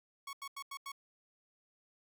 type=tone bursts; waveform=sawtooth; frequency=1108.7 Hz; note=C#6; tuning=in tune; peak=-38 dBFS; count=5; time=0.27-0.919 s; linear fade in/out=5 ms; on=61 ms; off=86 ms; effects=none